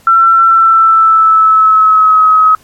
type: tone with pitch glide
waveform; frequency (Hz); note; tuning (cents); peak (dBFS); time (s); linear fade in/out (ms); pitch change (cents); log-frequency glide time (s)
sine; 1347 to 1273.6; E6 to D#6; +37 to +40; -3; 0.07-2.55; 2; -97; 0.43-2.23
effects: pink hiss -45 dBFS RMS until 2.63 s + MP3 64 kbps